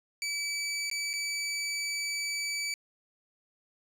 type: tone with dropouts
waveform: 20% pulse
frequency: 2300 Hz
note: D7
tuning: 37 cents flat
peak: -26 dBFS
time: 0.22-2.74 s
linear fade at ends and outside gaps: 1 ms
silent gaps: 0.9-0.913 / 1.132-1.137 s
effects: resampled to 32000 Hz